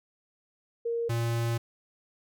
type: tone pair in turn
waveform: sine / square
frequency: 466.2 / 116.55 Hz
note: A#4 / A#2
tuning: 0 / 0 cents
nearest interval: 2 octaves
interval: 2400 cents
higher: first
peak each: -27 dBFS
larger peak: neither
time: 0.85-1.09 / 1.09-1.58 s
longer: second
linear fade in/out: 10 ms
effects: none